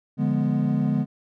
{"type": "chord", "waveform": "triangle", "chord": "D diminished seventh", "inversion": "none", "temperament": "equal", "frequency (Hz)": [146.83, 174.61, 207.7, 246.9], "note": ["D3", "F3", "Ab3", "Cb4"], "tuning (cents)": [0, 0, 0, 0], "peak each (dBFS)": [-22, -27, -22, -23], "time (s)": [0.17, 1.06], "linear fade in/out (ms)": 50, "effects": ["tanh soft clip ceiling -10 dBFS"]}